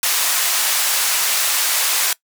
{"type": "band-pass noise", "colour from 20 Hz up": "white", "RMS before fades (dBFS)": -18, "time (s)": [0.03, 2.13], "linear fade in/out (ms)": 2, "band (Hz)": [800, 14000], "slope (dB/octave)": 12, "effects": ["noise-tail reverb RT60 0.1 s tail -21 dB re dry"]}